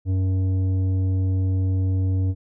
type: tone with tanh clipping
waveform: triangle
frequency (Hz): 94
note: F#2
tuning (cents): +28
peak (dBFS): -20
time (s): 0.05-2.35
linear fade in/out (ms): 50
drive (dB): 13
effects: none